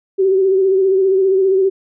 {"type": "tone with vibrato", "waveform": "sine", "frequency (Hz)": 382.7, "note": "G4", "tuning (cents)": -42, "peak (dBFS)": -10, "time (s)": [0.18, 1.7], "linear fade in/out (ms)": 20, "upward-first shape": "sine", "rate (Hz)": 15, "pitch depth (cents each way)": 43, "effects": []}